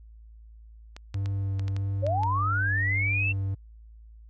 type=clicks; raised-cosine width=0.2 ms; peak=-24 dBFS; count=8; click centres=0.965 / 1.143 / 1.259 / 1.595 / 1.681 / 1.765 / 2.066 / 2.234 s
type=tone with vibrato; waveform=triangle; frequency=98 Hz; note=G2; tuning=in tune; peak=-24 dBFS; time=1.14-3.55 s; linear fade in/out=10 ms; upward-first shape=sine; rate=1.6 Hz; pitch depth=13 cents each way
type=linear sweep; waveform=sine; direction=up; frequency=523.3 to 2723 Hz; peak=-25 dBFS; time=2.02-3.33 s; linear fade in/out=20 ms
effects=added 55 Hz sine -46 dBFS peak until 4.29 s